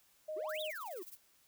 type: tone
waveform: sine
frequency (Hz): 620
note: D#5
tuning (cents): -6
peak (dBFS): -38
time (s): 0.28-0.71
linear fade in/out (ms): 10
type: exponential two-way sweep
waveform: triangle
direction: up then down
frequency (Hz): 329.6 to 3884 to 329.6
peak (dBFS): -40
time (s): 0.36-1.03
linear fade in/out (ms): 10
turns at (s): 0.61
type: noise with tremolo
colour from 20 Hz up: violet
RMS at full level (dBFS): -49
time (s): 0.49-1.17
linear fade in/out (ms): 0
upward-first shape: sine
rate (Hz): 19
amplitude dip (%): 85
effects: white hiss -69 dBFS RMS until 1.47 s